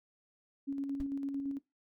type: tone with tremolo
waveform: sine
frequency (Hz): 277.2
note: C#4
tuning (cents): 0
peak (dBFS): -32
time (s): 0.67-1.59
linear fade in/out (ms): 20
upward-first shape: square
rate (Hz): 8.9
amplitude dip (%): 35
type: noise with exponential decay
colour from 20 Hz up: brown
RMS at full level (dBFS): -38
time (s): 1-1.07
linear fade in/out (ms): 1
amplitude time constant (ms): 15
effects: noise-tail reverb RT60 0.2 s tail -19 dB re dry